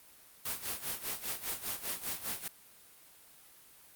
white noise with tremolo, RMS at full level -35 dBFS, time 0.45-2.48 s, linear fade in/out 5 ms, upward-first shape sine, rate 5 Hz, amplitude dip 80%, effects white hiss -58 dBFS RMS until 3.95 s + Opus 32 kbps

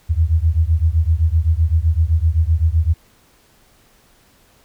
sine beating tone pair, 77.6 / 85.4 Hz, D#2 / F2, -4 / -38 cents, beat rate 7.8 Hz, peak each -15 / -16 dBFS, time 0.09-2.94 s, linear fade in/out 20 ms, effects pink hiss -54 dBFS RMS until 4.64 s

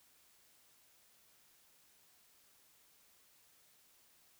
silence, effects white hiss -68 dBFS RMS until 4.39 s

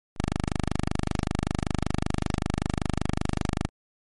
5% pulse tone, 25.22 Hz, G#0, 50 cents flat, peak -14 dBFS, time 0.16-3.69 s, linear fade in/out 20 ms, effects MP3 48 kbps

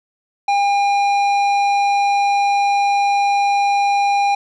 triangle tone with tanh clipping, 805 Hz, G5, 46 cents sharp, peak -15 dBFS, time 0.48-4.35 s, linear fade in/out 5 ms, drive 16 dB, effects none

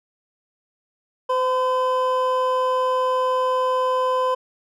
triangle tone pair together, 512.7 / 1018 Hz, C5 / C6, -35 / -48 cents, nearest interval octave, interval 1187 cents, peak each -19 dBFS, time 1.29-4.35 s, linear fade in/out 10 ms, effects none

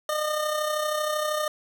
25% pulse tone with amplitude modulation, 608 Hz, D#5, 40 cents flat, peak -19 dBFS, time 0.09-1.48 s, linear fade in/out 2 ms, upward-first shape sine, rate 32.8 Hz, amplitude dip 45%, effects none

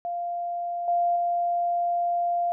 sine tone with level steps, 696 Hz, F5, 6 cents flat, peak -27 / -20 / -22 dBFS, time 0.05-2.52 s, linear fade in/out 0 ms, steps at 0.88 / 1.16 s, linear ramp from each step 2 ms, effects none

